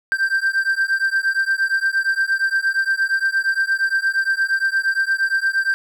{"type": "beating tone pair", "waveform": "triangle", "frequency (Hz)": [1568, 1576.6], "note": ["G6", "G6"], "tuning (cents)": [0, 9], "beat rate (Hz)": 8.6, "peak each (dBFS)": -18, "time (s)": [0.12, 5.74], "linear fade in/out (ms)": 0, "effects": []}